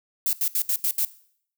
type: noise bursts at uneven times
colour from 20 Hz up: violet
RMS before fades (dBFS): -23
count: 6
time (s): 0.26-0.33 / 0.41-0.48 / 0.55-0.62 / 0.69-0.76 / 0.84-0.91 / 0.98-1.05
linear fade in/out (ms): 2
effects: noise-tail reverb RT60 0.6 s tail -18 dB re dry